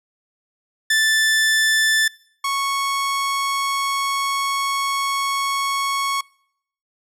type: tone pair in turn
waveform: sawtooth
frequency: 1760 / 1105.2 Hz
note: A6 / C#6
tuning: 0 / -6 cents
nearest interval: minor sixth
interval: 806 cents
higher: first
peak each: -11 / -16 dBFS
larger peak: first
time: 0.9-2.08 / 2.44-6.21 s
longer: second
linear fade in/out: 5 ms
effects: noise-tail reverb RT60 0.7 s tail -25 dB re dry + low-pass 12000 Hz 12 dB/octave